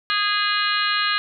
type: harmonic tone with a mistuned harmonic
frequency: 412.3 Hz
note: G#4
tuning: 13 cents flat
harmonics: 3 / 4 / 5 / 6 / 7 / 8 / 9 / 10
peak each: -24 / -24 / -30 / -30 / -27 / -32 / -34 / -26 dBFS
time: 0.1-1.18 s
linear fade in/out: 0 ms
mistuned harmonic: 8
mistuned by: +15 cents
effects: none